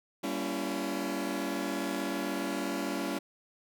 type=chord; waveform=sawtooth; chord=G diminished seventh; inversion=none; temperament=just; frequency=196 / 235.2 / 282.2 / 338.7 Hz; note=G3 / Bb3 / Db4 / Fb4; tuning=0 / +16 / +31 / +47 cents; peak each=-34 / -36 / -31 / -33 dBFS; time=0.23-3.19 s; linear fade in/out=10 ms; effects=none